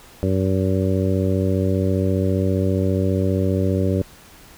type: harmonic tone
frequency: 94.9 Hz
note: F#2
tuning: 44 cents sharp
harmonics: 1 / 2 / 3 / 4 / 5 / 6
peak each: -20 / -23 / -25 / -26 / -27 / -28 dBFS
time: 0.23-4.02 s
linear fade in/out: 0 ms
effects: pink hiss -46 dBFS RMS until 4.57 s